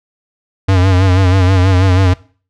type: tone with vibrato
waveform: square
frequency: 93.3 Hz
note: F#2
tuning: 15 cents sharp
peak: -8 dBFS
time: 0.68-2.14 s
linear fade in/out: 10 ms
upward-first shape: sine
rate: 6.2 Hz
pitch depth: 66 cents each way
effects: noise-tail reverb RT60 0.4 s tail -20 dB re dry + low-pass 5000 Hz 12 dB/octave